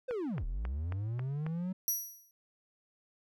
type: linear two-way sweep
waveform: triangle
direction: down then up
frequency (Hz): 530 to 34.69 to 189.5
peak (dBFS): -31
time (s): 0.08-1.73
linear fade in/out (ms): 10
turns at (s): 0.45
type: click train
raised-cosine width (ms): 0.5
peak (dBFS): -27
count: 6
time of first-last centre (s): 0.11-1.465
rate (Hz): 3.69
type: tone with exponential decay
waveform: 10% pulse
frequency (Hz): 5800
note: F#8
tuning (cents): -35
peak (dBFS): -21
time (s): 1.88-2.31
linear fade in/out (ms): 1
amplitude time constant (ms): 93
effects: none